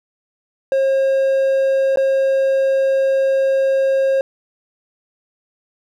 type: tone with dropouts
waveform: triangle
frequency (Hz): 538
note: C5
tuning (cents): +48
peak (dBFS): -11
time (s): 0.72-4.21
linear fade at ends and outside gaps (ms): 1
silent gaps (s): 1.959-1.972
effects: none